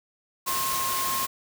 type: tone in noise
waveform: sine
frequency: 1069 Hz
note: C6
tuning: 37 cents sharp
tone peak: -28 dBFS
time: 0.46-1.27 s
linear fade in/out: 20 ms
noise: white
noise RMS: -29 dBFS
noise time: 0.46-1.27 s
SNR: -2 dB
effects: none